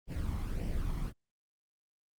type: noise with flanger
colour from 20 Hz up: brown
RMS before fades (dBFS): -34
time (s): 0.07-1.13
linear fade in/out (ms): 50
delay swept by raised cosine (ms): 0.37 to 0.97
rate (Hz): 1.7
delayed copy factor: +0.6
effects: Opus 24 kbps